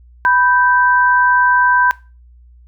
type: tone pair together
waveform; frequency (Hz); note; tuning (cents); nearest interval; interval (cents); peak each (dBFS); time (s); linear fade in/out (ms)
sine; 989 / 1559.5; B5 / G6; +2 / -9; minor sixth; 789; -12; 0.25-1.91; 0
effects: noise-tail reverb RT60 0.3 s tail -20 dB re dry + added 60 Hz sine -41 dBFS peak until 2.67 s